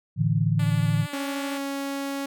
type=chord; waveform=sine; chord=A suspended fourth; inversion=none; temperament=equal with one note detuned; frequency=110 / 145.73 / 164.81 Hz; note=A2 / D3 / E3; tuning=0 / -13 / 0 cents; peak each=-24 dBFS; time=0.16-1.07 s; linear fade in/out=50 ms
type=tone with vibrato; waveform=5% pulse; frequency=290 Hz; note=D4; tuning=22 cents flat; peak=-24 dBFS; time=0.59-1.58 s; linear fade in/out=5 ms; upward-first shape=square; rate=13 Hz; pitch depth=15 cents each way
type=tone; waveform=sawtooth; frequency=277.2 Hz; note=C#4; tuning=in tune; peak=-24 dBFS; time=1.13-2.26 s; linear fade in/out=5 ms
effects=none